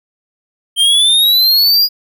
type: exponential sweep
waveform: square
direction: up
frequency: 3136 to 4909 Hz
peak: -8 dBFS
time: 0.76-1.89 s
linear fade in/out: 50 ms
effects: none